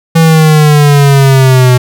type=exponential sweep; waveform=square; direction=down; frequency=164.81 to 124.3 Hz; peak=-3 dBFS; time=0.15-1.78 s; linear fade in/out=10 ms; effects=none